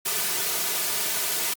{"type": "noise with comb filter", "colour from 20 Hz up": "white", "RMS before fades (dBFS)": -26, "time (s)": [0.05, 1.54], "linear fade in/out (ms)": 10, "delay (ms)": 3.7, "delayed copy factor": -0.75, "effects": ["high-pass 200 Hz 12 dB/octave", "Opus 48 kbps"]}